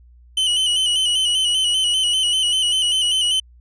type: tone with vibrato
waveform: 45% pulse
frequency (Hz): 2992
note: F#7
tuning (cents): +19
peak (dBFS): -16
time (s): 0.37-3.4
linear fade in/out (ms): 5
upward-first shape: square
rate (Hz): 5.1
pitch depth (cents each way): 41
effects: added 60 Hz sine -45 dBFS peak until 3.6 s + resampled to 22050 Hz